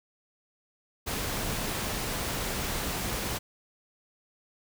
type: noise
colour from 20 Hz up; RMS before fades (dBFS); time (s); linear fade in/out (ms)
pink; -32; 1.06-3.39; 20
effects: none